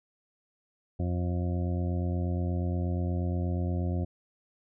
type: harmonic tone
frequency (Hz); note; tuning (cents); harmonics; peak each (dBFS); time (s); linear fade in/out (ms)
88.4; F2; +22; 1 / 2 / 3 / 4 / 6 / 7 / 8; -28 / -34 / -38 / -40 / -44 / -45 / -46; 0.99-4.05; 10
effects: none